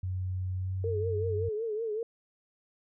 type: tone with pitch glide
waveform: sine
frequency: 92.5 to 94.28 Hz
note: F#2 to F#2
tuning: 0 to +33 cents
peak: -30 dBFS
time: 0.03-1.49 s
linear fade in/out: 5 ms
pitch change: +33 cents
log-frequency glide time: 0.57-0.75 s
type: tone with vibrato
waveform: sine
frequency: 440 Hz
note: A4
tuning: in tune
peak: -30 dBFS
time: 0.84-2.03 s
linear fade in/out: 2 ms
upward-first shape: triangle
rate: 5.3 Hz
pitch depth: 110 cents each way
effects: none